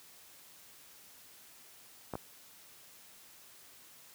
clicks, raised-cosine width 1 ms, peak -23 / -23 dBFS, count 2, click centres 2.137 / 2.154 s, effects white hiss -57 dBFS RMS until 4.14 s + high-pass 60 Hz 12 dB/octave

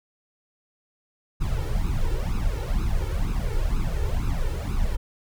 brown noise with flanger, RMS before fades -24 dBFS, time 1.4-4.97 s, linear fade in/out 20 ms, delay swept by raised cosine 0.77 to 2.27 ms, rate 2.1 Hz, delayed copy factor +0.9, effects none

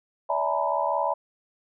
sine tone cluster, 574 / 651 / 851 / 932 / 997 Hz, D5 / E5 / G#5 / A#5 / B5, -40 / -22 / +42 / -1 / +16 cents, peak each -29 dBFS, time 0.29-1.14 s, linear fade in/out 10 ms, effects none

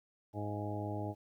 harmonic tone with a mistuned harmonic, 103.83 Hz, G#2, in tune, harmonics 1 / 2 / 3 / 4 / 5 / 6 / 7 / 8, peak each -39 / -47 / -42 / -47 / -50 / -45 / -51 / -45 dBFS, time 0.33-1.15 s, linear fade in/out 50 ms, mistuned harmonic 7, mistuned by -51 cents, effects 12-bit

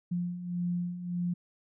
sine beating tone pair, 174.61 / 176.31 Hz, F3 / F3, 0 / +17 cents, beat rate 1.7 Hz, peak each -37 / -31 dBFS, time 0.11-1.34 s, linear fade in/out 10 ms, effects none

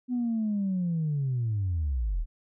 sine linear sweep, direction down, 252.4 to 34.38 Hz, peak -24 dBFS, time 0.08-2.26 s, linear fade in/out 50 ms, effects tanh soft clip ceiling -22 dBFS

